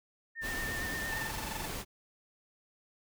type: tone with vibrato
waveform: sine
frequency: 1807 Hz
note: A6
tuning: 46 cents sharp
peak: -36 dBFS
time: 0.35-1.31 s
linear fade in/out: 50 ms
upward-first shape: triangle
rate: 8.7 Hz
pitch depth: 37 cents each way
type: noise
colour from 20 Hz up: pink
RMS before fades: -39 dBFS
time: 0.41-1.85 s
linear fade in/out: 50 ms
type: tone bursts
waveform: sawtooth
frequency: 880 Hz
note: A5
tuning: in tune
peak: -34 dBFS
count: 13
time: 1.12-1.658 s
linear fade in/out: 5 ms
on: 22 ms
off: 21 ms
effects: none